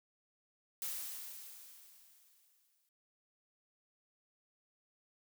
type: noise with exponential decay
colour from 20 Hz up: blue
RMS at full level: -39 dBFS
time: 0.82-2.89 s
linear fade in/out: 1 ms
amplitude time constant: 450 ms
effects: none

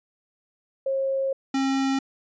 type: tone pair in turn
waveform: sine / square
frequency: 539 / 269.5 Hz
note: C#5 / C#4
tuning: -49 / -49 cents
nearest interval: octave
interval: 1200 cents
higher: first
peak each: -22 dBFS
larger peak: neither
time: 0.86-1.33 / 1.54-1.99 s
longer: first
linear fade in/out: 5 ms
effects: resampled to 16000 Hz

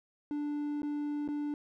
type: tone with dropouts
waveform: triangle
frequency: 293.7 Hz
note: D4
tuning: in tune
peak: -30 dBFS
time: 0.31-1.54 s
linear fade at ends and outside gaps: 1 ms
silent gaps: 0.82-0.831 / 1.278-1.287 s
effects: none

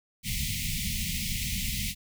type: band-stop noise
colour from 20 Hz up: pink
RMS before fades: -31 dBFS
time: 0.23-1.95 s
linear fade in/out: 50 ms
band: 230 to 2000 Hz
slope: 96 dB/octave
effects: none

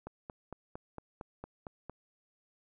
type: click train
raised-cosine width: 1 ms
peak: -28 dBFS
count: 9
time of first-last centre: 0.07-1.896 s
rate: 4.38 Hz
effects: none

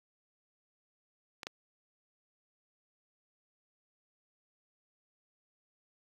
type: clicks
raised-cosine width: 0.2 ms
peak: -24 / -20 dBFS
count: 2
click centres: 1.432 / 1.469 s
effects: high-pass 80 Hz 12 dB/octave + 8-bit

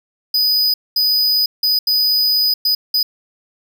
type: tone bursts at uneven times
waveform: square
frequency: 4978 Hz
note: D#8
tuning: in tune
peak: -13 dBFS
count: 6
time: 0.34-0.74 / 0.96-1.46 / 1.63-1.79 / 1.87-2.54 / 2.65-2.75 / 2.94-3.03 s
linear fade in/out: 5 ms
effects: none

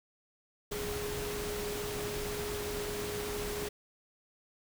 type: tone in noise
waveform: sine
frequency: 414.7 Hz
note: G#4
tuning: 3 cents flat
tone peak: -37 dBFS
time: 0.71-3.69 s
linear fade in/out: 10 ms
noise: pink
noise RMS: -39 dBFS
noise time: 0.71-3.69 s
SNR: -1 dB
effects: none

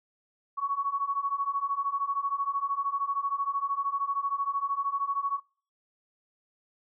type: beating tone pair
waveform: sine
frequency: 1108.7 / 1121.7 Hz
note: C#6 / C#6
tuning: 0 / +20 cents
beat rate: 13 Hz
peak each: -31 / -29 dBFS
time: 0.57-5.4 s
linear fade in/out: 20 ms
effects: noise-tail reverb RT60 0.4 s tail -21 dB re dry

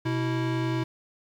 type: tone pair together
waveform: square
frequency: 125.8 / 327 Hz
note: B2 / E4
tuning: +32 / -14 cents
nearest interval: octave + perfect fourth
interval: 1654 cents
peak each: -28 / -29 dBFS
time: 0.05-0.84 s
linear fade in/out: 10 ms
effects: low-pass 4000 Hz 12 dB/octave + 9-bit

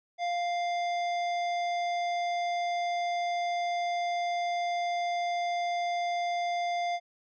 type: tone with tanh clipping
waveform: sine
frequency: 698.5 Hz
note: F5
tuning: in tune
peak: -30 dBFS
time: 0.18-7 s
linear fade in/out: 50 ms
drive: 16 dB
effects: resampled to 16000 Hz

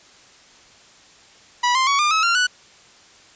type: tone with pitch steps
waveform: sawtooth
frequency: 977 / 1047.1 / 1122.3 / 1202.8 / 1289.2 / 1381.7 / 1480.9 Hz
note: B5 / C6 / C#6 / D6 / E6 / F6 / F#6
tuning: -19 / +1 / +21 / +41 / -39 / -19 / +1 cents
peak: -12 dBFS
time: 1.63-2.47 s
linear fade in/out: 10 ms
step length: 120 ms
effects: white hiss -49 dBFS RMS until 3.35 s + resampled to 16000 Hz

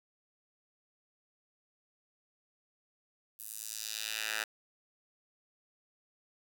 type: tone with high-pass filter sweep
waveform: 10% pulse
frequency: 108.9 Hz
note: A2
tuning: 17 cents flat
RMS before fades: -39 dBFS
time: 3.39-4.44 s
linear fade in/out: 5 ms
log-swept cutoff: 12000 to 1500 Hz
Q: 1.2
effects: none

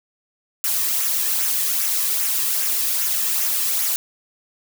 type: noise with flanger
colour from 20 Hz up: blue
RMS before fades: -21 dBFS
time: 0.64-3.96 s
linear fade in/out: 0 ms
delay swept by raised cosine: 0.22 to 1.42 ms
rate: 2.5 Hz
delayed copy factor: -0.5
effects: none

